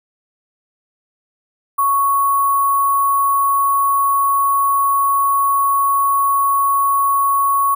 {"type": "tone with sample-and-hold", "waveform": "sine", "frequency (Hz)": 1108.7, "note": "C#6", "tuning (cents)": 0, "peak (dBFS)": -12, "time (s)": [1.78, 7.75], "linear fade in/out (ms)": 10, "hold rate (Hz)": 11025, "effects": []}